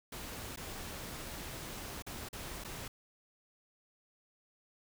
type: noise with dropouts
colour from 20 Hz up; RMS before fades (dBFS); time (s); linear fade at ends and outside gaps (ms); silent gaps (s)
pink; -44; 0.12-2.88; 5; 0.561-0.572 / 2.023-2.065 / 2.288-2.329 / 2.639-2.646
effects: none